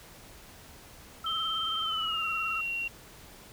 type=tone with vibrato; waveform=sine; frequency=1300 Hz; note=E6; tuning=24 cents flat; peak=-33 dBFS; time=1.24-2.61 s; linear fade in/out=5 ms; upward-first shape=sine; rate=19 Hz; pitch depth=49 cents each way
type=tone with pitch glide; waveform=sine; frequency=3136 to 2746 Hz; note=G7 to F7; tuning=0 to -30 cents; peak=-30 dBFS; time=1.26-2.88 s; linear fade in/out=5 ms; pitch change=-230 cents; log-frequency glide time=1.82-2.26 s
effects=pink hiss -51 dBFS RMS until 3.52 s